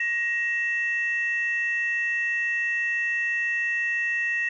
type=tone pair together; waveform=sine; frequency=1883 / 2663 Hz; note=A#6 / E7; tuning=+17 / +17 cents; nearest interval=tritone; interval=600 cents; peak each=-23 / -29 dBFS; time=0-4.49 s; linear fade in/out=5 ms; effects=tanh soft clip ceiling -17 dBFS